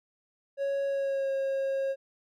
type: tone with pitch glide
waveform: triangle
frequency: 554.4 to 541.7 Hz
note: C#5 to C#5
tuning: 0 to -40 cents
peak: -25 dBFS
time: 0.57-1.96 s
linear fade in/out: 50 ms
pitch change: -40 cents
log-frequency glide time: 0.86-1.31 s
effects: none